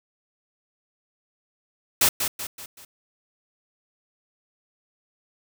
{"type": "noise with echo", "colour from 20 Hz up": "white", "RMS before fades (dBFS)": -18, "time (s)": [2.01, 2.09], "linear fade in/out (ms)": 5, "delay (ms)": 190, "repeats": 4, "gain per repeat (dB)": -7, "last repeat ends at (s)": 2.85, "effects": []}